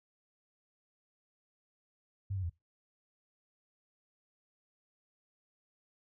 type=tone with pitch steps; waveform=sine; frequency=98.1 / 94.6 / 84.9 Hz; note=G2 / F#2 / F2; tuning=+2 / +39 / -48 cents; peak=-33 dBFS; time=2.3-2.498 s; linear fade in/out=10 ms; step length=66 ms; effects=noise-tail reverb RT60 0.2 s tail -21 dB re dry